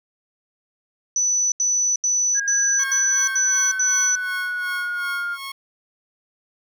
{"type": "tone bursts", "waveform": "sine", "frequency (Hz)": 5970, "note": "F#8", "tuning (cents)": 15, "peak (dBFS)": -17, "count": 7, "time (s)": [1.16, 4.154], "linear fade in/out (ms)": 2, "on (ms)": 360, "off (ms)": 79}
{"type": "linear sweep", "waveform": "sine", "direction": "down", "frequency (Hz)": [1639, 1400], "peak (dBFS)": -23, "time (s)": [2.34, 5.38], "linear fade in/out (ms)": 50}
{"type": "tone with tremolo", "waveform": "15% pulse", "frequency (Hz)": 1093, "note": "C#6", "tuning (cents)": -25, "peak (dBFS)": -23, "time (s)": [2.79, 5.52], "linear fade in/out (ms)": 5, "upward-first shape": "sine", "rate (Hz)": 2.7, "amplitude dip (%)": 80}
{"effects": []}